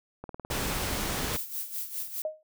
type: click train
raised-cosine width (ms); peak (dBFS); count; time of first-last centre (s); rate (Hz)
1; -25; 12; 0.24-0.816; 19.1
type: noise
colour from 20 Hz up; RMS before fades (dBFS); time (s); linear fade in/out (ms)
pink; -31; 0.5-1.37; 10
type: noise with tremolo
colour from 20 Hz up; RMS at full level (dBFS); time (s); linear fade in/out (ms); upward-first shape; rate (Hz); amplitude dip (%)
violet; -33; 1.33-2.22; 2; sine; 4.9; 70
type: tone with exponential decay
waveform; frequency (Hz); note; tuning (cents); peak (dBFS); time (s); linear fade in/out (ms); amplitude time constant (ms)
sine; 622.3; D#5; 0; -25; 2.25-2.43; 2; 37
effects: none